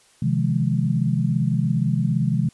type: chord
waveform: sine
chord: F minor seventh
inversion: second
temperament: just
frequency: 130.96 / 157.15 / 174.61 / 209.5 Hz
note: C3 / Eb3 / F3 / Ab3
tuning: +2 / +18 / 0 / +15 cents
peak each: -22 / -23 / -25 / -25 dBFS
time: 0.22-2.49 s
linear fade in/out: 5 ms
effects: white hiss -56 dBFS RMS until 2.53 s + resampled to 24000 Hz